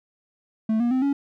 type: tone with pitch steps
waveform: triangle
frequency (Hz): 220 / 238.5 / 258.6 / 280.4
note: A3 / A#3 / C4 / C#4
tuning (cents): 0 / +40 / -20 / +20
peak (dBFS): -17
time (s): 0.69-1.13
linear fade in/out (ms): 5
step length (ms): 110
effects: none